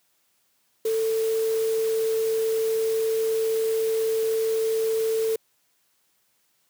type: tone in noise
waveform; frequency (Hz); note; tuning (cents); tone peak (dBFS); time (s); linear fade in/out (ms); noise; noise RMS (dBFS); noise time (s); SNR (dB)
sine; 445.5; A4; +22; -21; 0.85-5.36; 5; white; -38; 0.85-5.36; +14
effects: white hiss -68 dBFS RMS until 6.69 s + high-pass 100 Hz 12 dB/octave